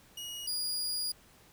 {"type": "tone pair in turn", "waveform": "sawtooth", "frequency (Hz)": [2893, 4865], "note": ["F#7", "D#8"], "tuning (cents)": [-40, -40], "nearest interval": "major sixth", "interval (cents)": 900, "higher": "second", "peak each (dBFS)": [-36, -29], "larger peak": "second", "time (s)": [[0.17, 0.47], [0.47, 1.12]], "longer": "second", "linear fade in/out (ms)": 5, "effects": ["pink hiss -60 dBFS RMS until 1.52 s"]}